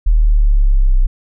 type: linear sweep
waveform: sine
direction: down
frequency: 39.71 to 31 Hz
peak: -7 dBFS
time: 0.06-1.07 s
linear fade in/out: 10 ms
effects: none